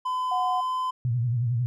triangle tone with pitch glide, 1014 to 1021.1 Hz, B5 to C6, +45 to -43 cents, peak -23 dBFS, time 0.05-0.91 s, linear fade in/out 10 ms, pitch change +12 cents, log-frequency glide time 0.27-0.54 s
sine tone, 736 Hz, F#5, 9 cents flat, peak -25 dBFS, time 0.31-0.61 s, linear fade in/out 10 ms
sine tone with vibrato, 120 Hz, B2, 49 cents flat, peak -22 dBFS, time 1.05-1.66 s, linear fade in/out 0 ms, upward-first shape triangle, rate 11 Hz, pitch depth 120 cents each way
effects none

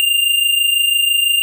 square tone pair together, 2794 / 2820 Hz, F7 / F7, 0 / +16 cents, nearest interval unison, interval 16 cents, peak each -14 / -19 dBFS, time 0-1.42 s, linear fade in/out 0 ms, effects none

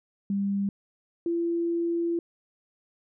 sine tone pair in turn, 199 / 339.2 Hz, G3 / E4, +26 / +50 cents, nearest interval major sixth, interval 924 cents, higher second, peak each -24 dBFS, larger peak neither, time 0.3-0.69 / 1.26-2.19 s, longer second, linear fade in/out 2 ms, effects none

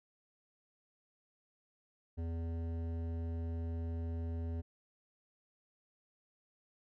sine tone with hard clipping, 83.1 Hz, E2, 15 cents sharp, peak -38 dBFS, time 2.17-4.62 s, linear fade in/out 20 ms, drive 13 dB, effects none

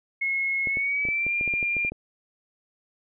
sine tone with pitch glide, 2172 to 2396 Hz, C#7 to D7, -36 to +34 cents, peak -23 dBFS, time 0.21-1.9 s, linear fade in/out 10 ms, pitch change +170 cents, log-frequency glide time 0.66-1.34 s
clicks, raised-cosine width 2 ms, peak -23 dBFS, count 12, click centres 0.672 / 0.771 / 1.052 / 1.087 / 1.266 / 1.411 / 1.477 / 1.538 / 1.628 / 1.767 / 1.849 / 1.92 s
effects none

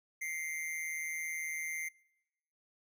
square tone with amplitude modulation, 2093 Hz, C7, in tune, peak -34 dBFS, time 0.21-1.89 s, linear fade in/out 10 ms, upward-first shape sine, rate 158 Hz, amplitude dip 60%, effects noise-tail reverb RT60 0.9 s tail -25 dB re dry

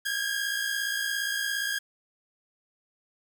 sawtooth tone pair together, 1603.9 / 1661.2 Hz, G6 / G#6, +39 / 0 cents, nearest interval minor second, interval 61 cents, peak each -27 dBFS, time 0.05-1.79 s, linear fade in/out 10 ms, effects 9-bit

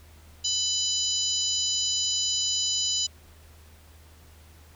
harmonic tone, 997 Hz, B5, 16 cents sharp, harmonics 3 / 4 / 5 / 6 / 7, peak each -30 / -31 / -30 / -35 / -29 dBFS, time 0.44-3.07 s, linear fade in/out 10 ms, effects added 78 Hz sine -50 dBFS peak until 4.75 s + pink hiss -56 dBFS RMS until 4.75 s

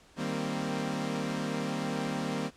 sawtooth chord, C minor seventh, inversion first, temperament equal with one note detuned, 155.56 / 196 / 232.1 / 261.6 Hz, Eb3 / G3 / Bb3 / C4, 0 / 0 / -7 / 0 cents, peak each -33 / -33 / -32 / -32 dBFS, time 0.16-2.51 s, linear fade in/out 50 ms, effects pink hiss -59 dBFS RMS until 2.56 s + low-pass 8000 Hz 12 dB/octave

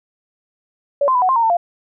sine tone with pitch steps, 568 / 1039 / 991 / 741 / 1051 / 926 / 898 / 694 Hz, C#5 / C6 / B5 / F#5 / C6 / A#5 / A5 / F5, +42 / -12 / +6 / +2 / +7 / -12 / +35 / -11 cents, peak -12 dBFS, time 1.01-1.57 s, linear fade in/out 5 ms, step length 70 ms, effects none

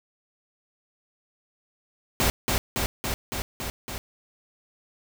pink noise with echo, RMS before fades -22 dBFS, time 2.2-2.3 s, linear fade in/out 0 ms, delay 280 ms, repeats 6, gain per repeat -2 dB, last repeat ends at 3.98 s, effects none

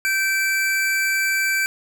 square tone pair together, 1554.1 / 2323 Hz, G6 / D7, -15 / -20 cents, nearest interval perfect fifth, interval 695 cents, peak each -22 dBFS, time 0.05-1.66 s, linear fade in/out 0 ms, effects none

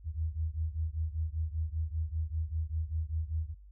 sine beating tone pair, 77.78 / 82.88 Hz, D#2 / E2, 0 / +10 cents, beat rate 5.1 Hz, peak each -33 / -35 dBFS, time 0.04-3.55 s, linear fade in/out 50 ms, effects added 50 Hz sine -50 dBFS peak until 3.71 s

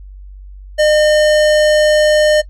sine tone with hard clipping, 607 Hz, D#5, 43 cents flat, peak -10 dBFS, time 0.78-2.42 s, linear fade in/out 20 ms, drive 18 dB, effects noise-tail reverb RT60 0.1 s tail -20 dB re dry + added 48 Hz sine -31 dBFS peak until 2.49 s

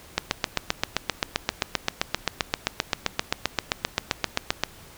click train, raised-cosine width 0.2 ms, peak -3 dBFS, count 35, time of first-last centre 0.18-4.636 s, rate 7.63 Hz, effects pink hiss -48 dBFS RMS until 4.97 s

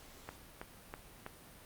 click train, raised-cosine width 0.5 ms, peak -27 dBFS, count 4, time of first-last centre 0.29-1.264 s, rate 3.08 Hz, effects pink hiss -56 dBFS RMS until 1.65 s + Opus 48 kbps

